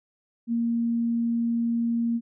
sine tone, 233.1 Hz, A#3, in tune, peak -22 dBFS, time 0.47-2.21 s, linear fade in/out 50 ms, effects none

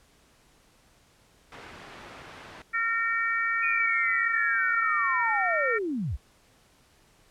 white low-pass noise, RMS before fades -46 dBFS, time 1.52-2.62 s, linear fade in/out 2 ms, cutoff 1900 Hz, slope 12 dB/octave
harmonic tone, 457.7 Hz, A#4, 32 cents flat, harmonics 3 / 4 / 5, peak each -29 / -27 / -31 dBFS, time 2.73-5.79 s, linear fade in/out 20 ms
sine linear sweep, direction down, 2489 to 46.25 Hz, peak -27 dBFS, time 3.62-6.17 s, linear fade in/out 20 ms
effects pink hiss -61 dBFS RMS until 7.3 s + low-pass 11000 Hz 12 dB/octave

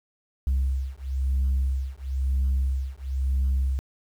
sine beating tone pair, 66 / 67 Hz, C2 / C2, +16 / +42 cents, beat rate 1 Hz, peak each -24 dBFS, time 0.47-3.79 s, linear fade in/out 0 ms, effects tanh soft clip ceiling -18 dBFS + 9-bit

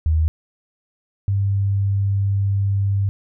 sine tone pair in turn, 79 / 99.16 Hz, D#2 / G2, +27 / +20 cents, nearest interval major third, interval 393 cents, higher second, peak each -14 / -16 dBFS, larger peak first, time 0.06-0.28 / 1.28-3.09 s, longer second, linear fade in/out 0 ms, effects none

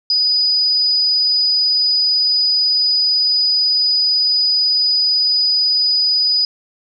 sine tone, 4961 Hz, D#8, 6 cents flat, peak -12 dBFS, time 0.1-6.45 s, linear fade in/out 2 ms, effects none

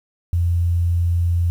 sine tone, 86.1 Hz, F2, 24 cents flat, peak -15 dBFS, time 0.33-1.5 s, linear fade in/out 0 ms, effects 8-bit

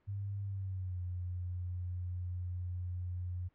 sine tone with pitch glide, 99.9 to 89.52 Hz, G2 to F2, +33 to +43 cents, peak -36 dBFS, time 0.07-3.49 s, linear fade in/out 20 ms, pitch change -190 cents, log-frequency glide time 0.42-1 s, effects pink hiss -75 dBFS RMS until 3.54 s + low-pass 2000 Hz 12 dB/octave

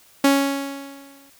sawtooth tone with exponential decay, 277.2 Hz, C#4, in tune, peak -8 dBFS, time 0.24-1.3 s, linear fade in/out 5 ms, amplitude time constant 230 ms, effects white hiss -53 dBFS RMS until 1.39 s

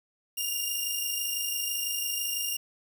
10% pulse tone pair together, 2800 / 2826 Hz, F7 / F7, +4 / +20 cents, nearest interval unison, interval 16 cents, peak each -23 dBFS, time 0.37-2.57 s, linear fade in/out 10 ms, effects 9-bit

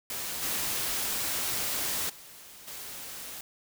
white noise with level steps, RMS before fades -35 / -31 / -49 / -41 dBFS, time 0.1-3.41 s, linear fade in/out 2 ms, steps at 0.42 / 2.09 / 2.67 s, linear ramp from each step 10 ms, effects none

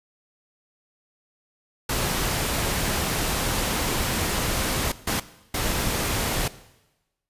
pink noise bursts at uneven times, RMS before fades -25 dBFS, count 3, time 1.89-4.92 / 5.07-5.2 / 5.54-6.48 s, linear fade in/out 5 ms, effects noise-tail reverb RT60 1.0 s tail -17 dB re dry + resampled to 32000 Hz

